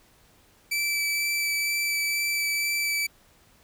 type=tone with vibrato; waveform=sawtooth; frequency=2318 Hz; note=D7; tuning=23 cents flat; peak=-21 dBFS; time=0.71-3.07 s; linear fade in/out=10 ms; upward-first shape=sine; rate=2.1 Hz; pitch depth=8 cents each way; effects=pink hiss -59 dBFS RMS until 3.63 s